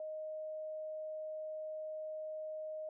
sine tone, 622.3 Hz, D#5, in tune, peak -40 dBFS, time 0-2.89 s, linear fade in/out 2 ms, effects none

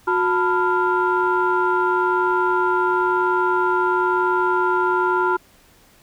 sine tone cluster, 364 / 893 / 994 / 1392 Hz, F#4 / A5 / B5 / F6, -28 / +25 / +11 / -6 cents, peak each -20 / -23 / -21 / -21 dBFS, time 0.07-5.37 s, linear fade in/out 10 ms, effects tanh soft clip ceiling -8 dBFS + pink hiss -53 dBFS RMS until 6.02 s

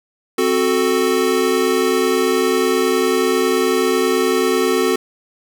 square chord, F# diminished, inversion second, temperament equal, 261.6 / 370 / 440 Hz, C4 / F#4 / A4, 0 / 0 / 0 cents, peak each -22 / -18 / -19 dBFS, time 0.38-4.96 s, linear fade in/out 5 ms, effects none

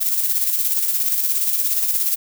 violet noise with tremolo, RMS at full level -18 dBFS, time 0-2.16 s, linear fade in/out 20 ms, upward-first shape square, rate 17 Hz, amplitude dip 40%, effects none

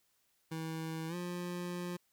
25% pulse tone with pitch glide, 161.1 to 176.7 Hz, E3 to F3, -39 to +21 cents, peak -34 dBFS, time 0.51-1.97 s, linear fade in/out 10 ms, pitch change +160 cents, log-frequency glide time 1.08-1.15 s, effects white hiss -75 dBFS RMS until 2.12 s

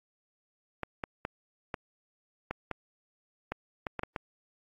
clicks, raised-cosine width 0.5 ms, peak -18 dBFS, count 11, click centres 0.833 / 1.038 / 1.251 / 1.742 / 2.51 / 2.713 / 3.52 / 3.868 / 3.993 / 4.034 / 4.162 s, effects AAC 32 kbps

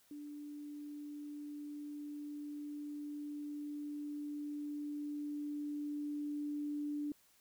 sine tone with level ramp, 293.7 Hz, D4, in tune, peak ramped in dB -45 to -36 dBFS, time 0.11-7.12 s, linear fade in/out 2 ms, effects white hiss -69 dBFS RMS until 7.4 s

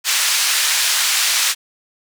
white band-pass noise, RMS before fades -17 dBFS, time 0.04-1.55 s, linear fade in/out 50 ms, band 1400 to 7400 Hz, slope 12 dB/octave, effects none

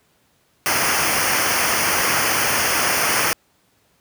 pink noise with comb filter, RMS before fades -19 dBFS, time 0.66-3.33 s, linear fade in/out 0 ms, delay 0.26 ms, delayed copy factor -0.8, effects pink hiss -61 dBFS RMS until 4 s + high-pass 80 Hz 12 dB/octave

